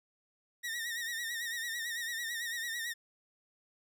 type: tone with vibrato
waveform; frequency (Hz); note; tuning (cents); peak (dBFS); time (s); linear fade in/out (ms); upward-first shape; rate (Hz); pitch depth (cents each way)
sawtooth; 1864.7; A#6; 0; -32; 0.63-2.94; 20; sine; 9; 70
effects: none